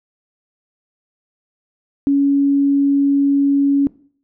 sine tone, 280 Hz, C#4, 18 cents sharp, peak -11 dBFS, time 2.07-3.87 s, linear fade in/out 0 ms, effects noise-tail reverb RT60 0.5 s tail -20 dB re dry

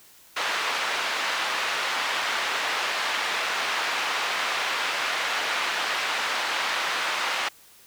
pink band-pass noise, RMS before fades -27 dBFS, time 0.36-7.49 s, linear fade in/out 10 ms, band 1000 to 3500 Hz, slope 12 dB/octave, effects white hiss -53 dBFS RMS until 7.86 s

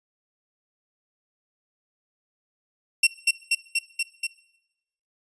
sawtooth tone with echo, 2723 Hz, F7, 44 cents flat, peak -11 dBFS, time 3.03-3.07 s, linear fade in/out 5 ms, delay 240 ms, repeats 5, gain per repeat -2 dB, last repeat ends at 4.27 s, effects noise-tail reverb RT60 0.9 s tail -20 dB re dry + resampled to 24000 Hz

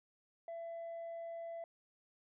sine tone, 670 Hz, E5, 28 cents sharp, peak -40 dBFS, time 0.48-1.64 s, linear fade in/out 2 ms, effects tanh soft clip ceiling -41 dBFS

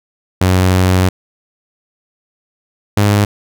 sawtooth tone pair in turn, 92.5 / 102.61 Hz, F#2 / G#2, 0 / -20 cents, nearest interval major second, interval 180 cents, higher second, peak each -5 dBFS, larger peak neither, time 0.41-1.09 / 2.97-3.25 s, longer first, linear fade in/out 5 ms, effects none

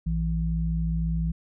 sine tone pair together, 58.07 / 164 Hz, A#1 / E3, -6 / -9 cents, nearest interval octave + tritone, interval 1797 cents, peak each -26 dBFS, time 0.06-1.32 s, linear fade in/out 10 ms, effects none

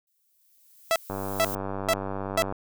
violet noise with exponential growth, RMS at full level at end -34 dBFS, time 0.07-1.55 s, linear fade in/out 2 ms, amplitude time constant 320 ms
sawtooth tone bursts, 659.3 Hz, E5, in tune, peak -16 dBFS, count 4, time 0.91-2.422 s, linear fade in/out 0 ms, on 48 ms, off 440 ms
click train, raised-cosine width 1 ms, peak -18 dBFS, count 140, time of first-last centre 1.1-2.524 s, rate 97.6 Hz
effects none

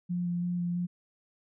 sine tone with vibrato, 175.5 Hz, F3, 9 cents sharp, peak -28 dBFS, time 0.09-0.87 s, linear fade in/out 20 ms, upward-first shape square, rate 3 Hz, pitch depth 11 cents each way, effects none

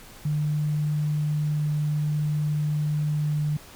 sine tone, 150.1 Hz, D3, 38 cents sharp, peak -22 dBFS, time 0.25-3.57 s, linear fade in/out 5 ms, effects pink hiss -47 dBFS RMS until 3.75 s

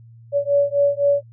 sine beating tone pair, 567 / 570.9 Hz, C#5 / D5, +39 / -49 cents, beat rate 3.9 Hz, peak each -18 dBFS, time 0.32-1.23 s, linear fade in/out 50 ms, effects added 115 Hz sine -42 dBFS peak until 1.32 s

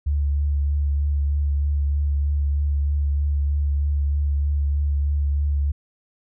sine tone with vibrato, 71.9 Hz, D2, 36 cents flat, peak -18 dBFS, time 0.06-5.72 s, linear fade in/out 10 ms, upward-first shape triangle, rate 3.2 Hz, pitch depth 24 cents each way, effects none

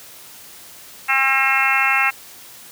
harmonic tone, 268.2 Hz, C4, 43 cents sharp, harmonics 3 / 4 / 5 / 6 / 7 / 8 / 9 / 10, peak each -24 / -26 / -22 / -24 / -24 / -20 / -26 / -20 dBFS, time 1.08-2.11 s, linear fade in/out 20 ms, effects white hiss -41 dBFS RMS until 2.71 s + high-pass 60 Hz 12 dB/octave

